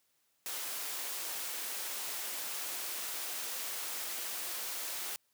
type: high-pass noise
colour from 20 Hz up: white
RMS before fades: -39 dBFS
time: 0.46-5.16 s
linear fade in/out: 0 ms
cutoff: 380 Hz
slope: 12 dB/octave
effects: white hiss -75 dBFS RMS until 5.33 s + high-pass 80 Hz 12 dB/octave